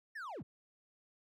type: linear sweep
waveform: triangle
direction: down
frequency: 1864.7 to 69.9 Hz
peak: -40 dBFS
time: 0.15-0.43 s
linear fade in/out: 10 ms
effects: none